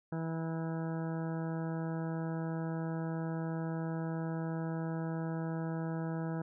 harmonic tone, 163 Hz, E3, 19 cents flat, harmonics 1 / 2 / 3 / 4 / 5 / 6 / 8 / 9 / 10, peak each -35 / -41 / -45 / -47 / -49 / -51 / -53 / -54 / -55 dBFS, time 0.12-6.42 s, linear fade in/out 5 ms, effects none

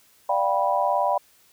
sine chord, G dominant seventh, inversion second, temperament just, 588 / 705.6 / 784 / 980 Hz, D5 / F5 / G5 / B5, +2 / +18 / 0 / -14 cents, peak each -25 / -26 / -25 / -24 dBFS, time 0.29-1.18 s, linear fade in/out 5 ms, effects white hiss -58 dBFS RMS until 1.52 s

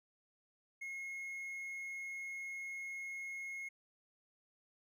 triangle tone, 2162 Hz, C#7, 44 cents flat, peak -40 dBFS, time 0.81-3.69 s, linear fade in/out 10 ms, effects none

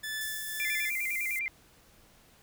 sawtooth tone with tremolo, 1743 Hz, A6, 17 cents flat, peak -29 dBFS, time 0.03-0.9 s, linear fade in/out 10 ms, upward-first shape triangle, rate 1.8 Hz, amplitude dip 55%
white high-pass noise, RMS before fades -40 dBFS, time 0.21-1.39 s, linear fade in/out 0 ms, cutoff 6900 Hz, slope 24 dB/octave
sine tone with vibrato, 2222 Hz, C#7, 4 cents sharp, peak -30 dBFS, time 0.6-1.48 s, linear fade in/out 0 ms, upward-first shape square, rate 9.9 Hz, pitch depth 110 cents each way
effects pink hiss -60 dBFS RMS until 2.42 s

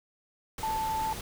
sine tone in noise, 880 Hz, A5, in tune, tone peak -28 dBFS, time 0.63-1.13 s, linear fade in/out 2 ms, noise pink, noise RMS -39 dBFS, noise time 0.58-1.21 s, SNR +8 dB, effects none

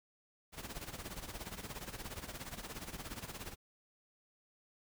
pink noise with tremolo, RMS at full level -43 dBFS, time 0.52-3.56 s, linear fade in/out 50 ms, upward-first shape sine, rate 17 Hz, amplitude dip 75%, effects none

